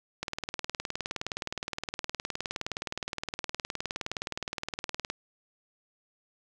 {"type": "click train", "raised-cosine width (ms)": 0.2, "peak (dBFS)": -15, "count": 95, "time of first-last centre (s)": [0.23, 5.1], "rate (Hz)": 19.3, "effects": []}